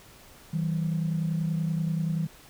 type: tone pair together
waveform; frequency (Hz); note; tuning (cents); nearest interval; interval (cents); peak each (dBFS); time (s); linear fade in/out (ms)
sine; 160.86 / 191.3; E3 / G3; -42 / -42; minor third; 300; -25 / -31; 0.53-2.27; 10
effects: tanh soft clip ceiling -19 dBFS + pink hiss -52 dBFS RMS until 2.49 s